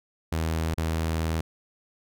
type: tone with dropouts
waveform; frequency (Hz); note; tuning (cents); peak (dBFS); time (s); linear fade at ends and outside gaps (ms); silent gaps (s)
sawtooth; 80.7; E2; -36; -21; 0.32-1.41; 5; 0.743-0.776
effects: none